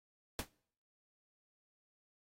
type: noise with exponential decay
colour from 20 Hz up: pink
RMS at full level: -34 dBFS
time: 0.39-0.49 s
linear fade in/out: 1 ms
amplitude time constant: 20 ms
effects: noise-tail reverb RT60 0.6 s tail -25 dB re dry + AAC 48 kbps